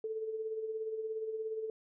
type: tone with tremolo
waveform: sine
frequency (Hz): 440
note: A4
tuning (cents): 0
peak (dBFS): -33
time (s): 0.04-1.7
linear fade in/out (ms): 2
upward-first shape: sine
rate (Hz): 17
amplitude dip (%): 50
effects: none